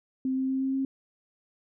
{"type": "tone with pitch steps", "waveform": "sine", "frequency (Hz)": [261.6, 263.3, 264.9, 266.6, 268.3], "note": ["C4", "C4", "C4", "C4", "C4"], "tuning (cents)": [0, 11, 22, 33, 44], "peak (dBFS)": -25, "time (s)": [0.25, 0.85], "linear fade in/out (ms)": 2, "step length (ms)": 120, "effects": []}